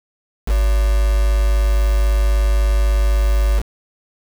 sine tone with quantisation, 51.91 Hz, G#1, in tune, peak -12 dBFS, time 0.46-3.63 s, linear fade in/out 50 ms, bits 4, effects none

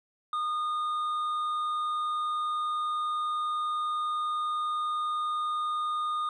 sine tone with hard clipping, 1225 Hz, D#6, 27 cents flat, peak -29 dBFS, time 0.33-6.29 s, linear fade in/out 2 ms, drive 4 dB, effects resampled to 22050 Hz

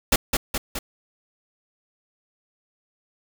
pink noise with echo, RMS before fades -17 dBFS, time 0.12-0.16 s, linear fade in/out 5 ms, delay 210 ms, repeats 3, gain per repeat -4 dB, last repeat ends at 0.79 s, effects none

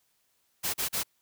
white noise bursts, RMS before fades -30 dBFS, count 3, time 0.63-1.036 s, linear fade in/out 20 ms, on 110 ms, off 38 ms, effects white hiss -72 dBFS RMS until 1.21 s

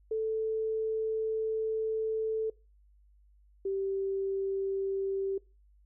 sine tone pair in turn, 440 / 389.2 Hz, A4 / G4, 0 / -12 cents, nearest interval major second, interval 212 cents, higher first, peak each -28 / -29 dBFS, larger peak first, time 0.11-2.5 / 3.65-5.38 s, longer first, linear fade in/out 5 ms, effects noise-tail reverb RT60 0.3 s tail -23 dB re dry + added 50 Hz sine -59 dBFS peak until 5.85 s

